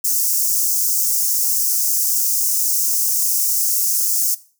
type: high-pass noise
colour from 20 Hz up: white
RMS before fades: -18 dBFS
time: 0.04-4.35 s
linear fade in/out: 10 ms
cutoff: 5400 Hz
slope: 48 dB/octave
effects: noise-tail reverb RT60 0.4 s tail -18 dB re dry